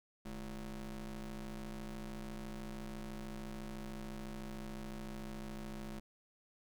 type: ring-modulated tone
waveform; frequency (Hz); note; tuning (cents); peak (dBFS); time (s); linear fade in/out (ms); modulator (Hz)
35% pulse; 119.8; A#2; +48; -38; 0.25-6; 10; 92.9
effects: none